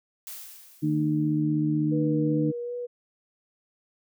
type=noise with exponential decay; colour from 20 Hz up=blue; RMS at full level=-37 dBFS; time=0.27-1.42 s; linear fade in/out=1 ms; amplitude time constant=250 ms
type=harmonic tone; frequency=76.1 Hz; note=D#2; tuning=38 cents flat; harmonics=2 / 3 / 4; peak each=-26 / -33 / -24 dBFS; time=0.82-2.52 s; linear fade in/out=20 ms
type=tone with vibrato; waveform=sine; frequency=482.9 Hz; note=B4; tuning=39 cents flat; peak=-30 dBFS; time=1.91-2.87 s; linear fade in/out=20 ms; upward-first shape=sine; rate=2.6 Hz; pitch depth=17 cents each way
effects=none